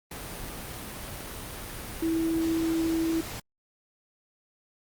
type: tone in noise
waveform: sine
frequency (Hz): 326.9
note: E4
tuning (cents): -14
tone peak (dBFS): -24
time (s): 2.02-3.21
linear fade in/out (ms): 5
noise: pink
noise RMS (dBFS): -38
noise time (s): 0.11-3.4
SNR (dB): +11
effects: Opus 32 kbps